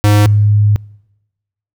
square / sine tone pair in turn, 103.83 / 104.2 Hz, G#2 / G#2, 0 / +6 cents, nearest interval unison, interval 6 cents, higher second, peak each -7 dBFS, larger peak neither, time 0.04-0.26 / 0.26-0.76 s, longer second, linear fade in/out 0 ms, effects noise-tail reverb RT60 1.0 s tail -26 dB re dry

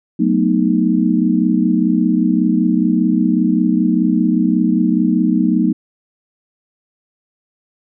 sine chord, B dominant seventh, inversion second, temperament equal with one note detuned, 185 / 221.8 / 246.9 / 311.1 Hz, F#3 / A3 / B3 / D#4, 0 / +14 / 0 / 0 cents, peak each -17 dBFS, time 0.19-5.73 s, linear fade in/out 10 ms, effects none

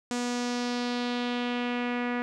sawtooth tone with low-pass filter sweep, 243.5 Hz, B3, 24 cents flat, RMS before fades -30 dBFS, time 0.11-2.22 s, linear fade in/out 0 ms, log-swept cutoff 7400 to 2000 Hz, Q 2.1, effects none

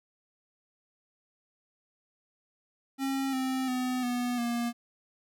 square tone with pitch steps, 269.9 / 261.3 / 253 / 244.9 / 237.1 Hz, C#4 / C4 / B3 / B3 / A#3, -46 / -2 / +42 / -14 / +30 cents, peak -29 dBFS, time 2.98-4.73 s, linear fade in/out 50 ms, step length 350 ms, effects none

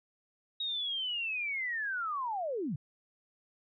sine linear sweep, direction down, 3800 to 120 Hz, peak -32 dBFS, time 0.6-2.76 s, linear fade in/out 5 ms, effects none

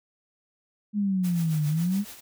sine exponential two-way sweep, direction down then up, 211.2 to 147.1 to 211.2 Hz, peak -22 dBFS, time 0.93-2.05 s, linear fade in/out 50 ms, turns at 1.67 s
white noise with tremolo, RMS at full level -41 dBFS, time 1.23-2.21 s, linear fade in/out 20 ms, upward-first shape sine, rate 7.2 Hz, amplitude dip 60%
effects none

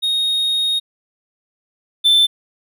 triangle tone pair in turn, 3729 / 3538 Hz, A#7 / A7, 0 / +9 cents, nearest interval minor second, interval 91 cents, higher first, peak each -14 / -8 dBFS, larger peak second, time 0.02-0.8 / 2.04-2.27 s, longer first, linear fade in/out 20 ms, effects none

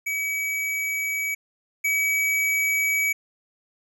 square tone pair in turn, 2277 / 2277 Hz, C#7 / C#7, +46 / +46 cents, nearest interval unison, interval 0 cents, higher neither, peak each -25 / -21 dBFS, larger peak second, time 0.06-1.35 / 1.84-3.13 s, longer neither, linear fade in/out 10 ms, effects none

